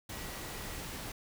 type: tone in noise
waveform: sine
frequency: 1932 Hz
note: B6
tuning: 39 cents flat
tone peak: -53 dBFS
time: 0.11-0.81 s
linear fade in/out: 5 ms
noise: pink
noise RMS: -42 dBFS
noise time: 0.09-1.12 s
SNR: -14 dB
effects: none